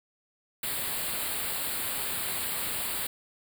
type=band-stop noise; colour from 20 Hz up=white; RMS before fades=-32 dBFS; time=0.63-3.07 s; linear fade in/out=5 ms; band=4700 to 7600 Hz; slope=96 dB/octave; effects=none